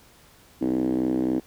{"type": "tone with band-pass filter", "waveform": "5% pulse", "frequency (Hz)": 63.7, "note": "C2", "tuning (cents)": -46, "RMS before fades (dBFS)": -24, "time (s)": [0.61, 1.4], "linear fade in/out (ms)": 10, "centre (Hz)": 290, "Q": 6.4, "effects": ["pink hiss -54 dBFS RMS until 1.46 s"]}